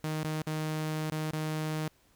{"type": "tone with dropouts", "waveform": "sawtooth", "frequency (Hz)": 155.56, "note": "D#3", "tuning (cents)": 0, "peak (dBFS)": -27, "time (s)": [0.04, 1.88], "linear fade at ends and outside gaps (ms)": 0, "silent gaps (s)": [[0.232, 0.246], [0.42, 0.469], [1.1, 1.12], [1.309, 1.332]], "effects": ["pink hiss -66 dBFS RMS until 2.15 s"]}